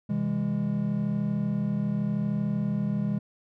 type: chord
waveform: triangle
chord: C augmented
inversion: none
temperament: just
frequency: 130.81 / 163.52 / 204.4 Hz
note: C3 / E3 / G#3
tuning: 0 / -14 / -27 cents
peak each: -30 / -29 / -25 dBFS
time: 0.09-3.19 s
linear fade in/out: 10 ms
effects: none